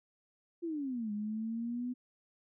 sine exponential two-way sweep, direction down then up, 349.2 to 206 to 251.1 Hz, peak -34 dBFS, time 0.62-1.94 s, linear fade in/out 20 ms, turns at 1.12 s, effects none

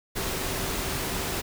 sine tone in noise, 384.6 Hz, G4, 33 cents flat, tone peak -40 dBFS, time 0.15-1.42 s, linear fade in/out 20 ms, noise pink, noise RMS -30 dBFS, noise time 0.15-1.42 s, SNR -13 dB, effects none

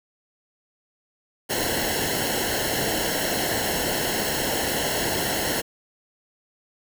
pink noise with comb filter, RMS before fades -25 dBFS, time 1.49-5.62 s, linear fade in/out 20 ms, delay 0.83 ms, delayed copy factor -0.8, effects none

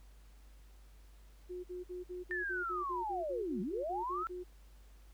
sine tone bursts, 360.2 Hz, F#4, 46 cents flat, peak -40 dBFS, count 15, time 1.49-4.44 s, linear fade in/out 20 ms, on 150 ms, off 50 ms
sine linear two-way sweep, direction down then up, 1807 to 174.61 to 1365 Hz, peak -35 dBFS, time 2.31-4.27 s, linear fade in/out 0 ms, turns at 3.61 s
effects added 50 Hz sine -55 dBFS peak until 5.13 s + pink hiss -68 dBFS RMS until 5.13 s

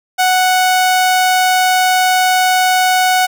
sawtooth tone, 740 Hz, F#5, in tune, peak -6 dBFS, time 0.18-3.27 s, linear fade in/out 20 ms, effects none

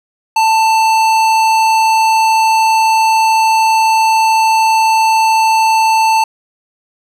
sine tone with tanh clipping, 887 Hz, A5, 14 cents sharp, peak -10 dBFS, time 0.36-6.24 s, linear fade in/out 5 ms, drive 18 dB, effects none

